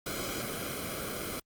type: noise with comb filter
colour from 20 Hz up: pink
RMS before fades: -36 dBFS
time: 0.06-1.4 s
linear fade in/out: 5 ms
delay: 1.1 ms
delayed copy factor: -0.75
effects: Opus 48 kbps